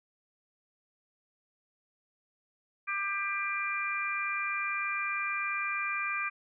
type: harmonic tone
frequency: 396.8 Hz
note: G4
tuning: 21 cents sharp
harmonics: 3 / 4 / 5 / 6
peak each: -35 / -37 / -41 / -33 dBFS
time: 2.87-6.3 s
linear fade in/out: 20 ms
effects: none